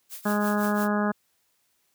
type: noise with tremolo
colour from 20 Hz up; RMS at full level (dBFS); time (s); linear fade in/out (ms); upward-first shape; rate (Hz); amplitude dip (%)
blue; -36; 0.09-0.89; 50; triangle; 5.8; 90
type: harmonic tone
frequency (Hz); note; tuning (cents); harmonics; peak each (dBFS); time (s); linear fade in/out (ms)
207.7; G#3; 0; 1 / 2 / 3 / 4 / 5 / 6 / 7 / 8; -24 / -32 / -31 / -33 / -35 / -33 / -36 / -35; 0.25-1.12; 10
effects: white hiss -70 dBFS RMS until 1.94 s + high-pass 60 Hz 12 dB/octave